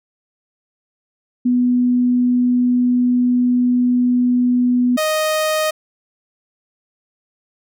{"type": "tone pair in turn", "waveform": ["sine", "sawtooth"], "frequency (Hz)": [246.9, 622.1], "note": ["B3", "D#5"], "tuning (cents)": [0, 0], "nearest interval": "octave + major third", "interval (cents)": 1600, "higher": "second", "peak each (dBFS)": -12, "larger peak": "neither", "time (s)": [[1.45, 4.97], [4.97, 5.71]], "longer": "first", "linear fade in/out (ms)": 10, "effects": []}